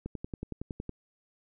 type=click train; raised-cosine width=3 ms; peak=-23 dBFS; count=10; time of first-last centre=0.06-0.893 s; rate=10.8 Hz; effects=none